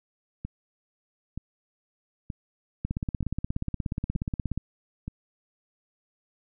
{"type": "two click trains", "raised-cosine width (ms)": 5, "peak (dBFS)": [-16, -21], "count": [30, 6], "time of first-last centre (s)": [[2.85, 4.576], [0.45, 5.08]], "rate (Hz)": [16.8, 1.08], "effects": []}